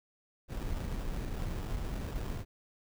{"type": "noise with sample-and-hold", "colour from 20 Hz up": "brown", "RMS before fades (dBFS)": -36, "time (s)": [0.48, 2.45], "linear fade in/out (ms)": 50, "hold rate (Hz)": 2100, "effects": []}